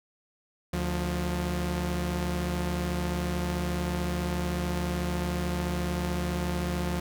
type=tone pair together; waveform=sawtooth; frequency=73.8 / 176.65 Hz; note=D2 / F3; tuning=+9 / +20 cents; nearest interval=octave + minor third; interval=1511 cents; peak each=-27 / -26 dBFS; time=0.73-7 s; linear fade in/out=5 ms; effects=none